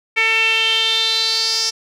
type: tone with band-pass filter sweep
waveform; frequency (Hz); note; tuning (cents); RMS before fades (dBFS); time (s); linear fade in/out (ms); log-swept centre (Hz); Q
sawtooth; 447.5; A4; +29; -17; 0.16-1.71; 20; 2300 to 5400; 6.2
effects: none